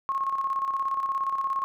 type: tone with tremolo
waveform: sine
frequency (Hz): 1084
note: C#6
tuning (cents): -39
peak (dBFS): -23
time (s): 0.09-1.64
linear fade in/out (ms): 0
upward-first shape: square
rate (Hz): 17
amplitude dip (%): 50
effects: none